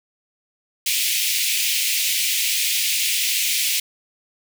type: high-pass noise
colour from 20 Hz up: pink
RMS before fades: -21 dBFS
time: 0.86-3.8 s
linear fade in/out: 5 ms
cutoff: 2200 Hz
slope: 48 dB/octave
effects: none